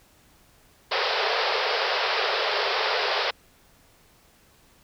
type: band-pass noise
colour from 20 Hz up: pink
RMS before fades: -25 dBFS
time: 0.91-3.31 s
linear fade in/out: 10 ms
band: 400 to 5200 Hz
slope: 96 dB/octave
effects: pink hiss -58 dBFS RMS until 4.83 s